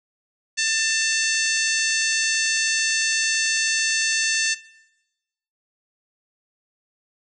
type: harmonic tone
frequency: 891 Hz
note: A5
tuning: 22 cents sharp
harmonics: 2 / 3 / 4 / 5 / 6 / 7 / 8 / 9 / 10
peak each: -25 / -27 / -31 / -27 / -31 / -27 / -32 / -35 / -40 dBFS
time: 0.57-4.55 s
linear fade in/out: 20 ms
effects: noise-tail reverb RT60 1.0 s tail -20 dB re dry